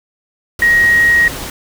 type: tone in noise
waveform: sine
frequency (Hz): 1886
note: A#6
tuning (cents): +20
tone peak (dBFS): -7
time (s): 0.62-1.28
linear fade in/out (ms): 2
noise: pink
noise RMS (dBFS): -25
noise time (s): 0.59-1.5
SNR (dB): +15
effects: none